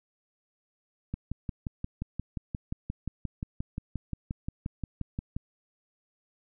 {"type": "click train", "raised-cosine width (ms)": 5, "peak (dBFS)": -20, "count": 25, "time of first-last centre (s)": [1.14, 5.365], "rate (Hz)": 5.68, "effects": []}